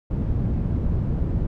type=low-pass noise; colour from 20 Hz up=white; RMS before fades=-23 dBFS; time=0.1-1.47 s; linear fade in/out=10 ms; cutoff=130 Hz; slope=12 dB/octave; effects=none